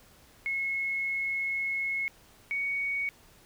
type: tone pair in turn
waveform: sine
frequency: 2178 / 2235 Hz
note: C#7 / C#7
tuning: -31 / +14 cents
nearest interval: unison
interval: 45 cents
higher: second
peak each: -28 dBFS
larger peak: neither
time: 0.46-2.08 / 2.51-3.09 s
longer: first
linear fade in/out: 0 ms
effects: pink hiss -58 dBFS RMS until 3.45 s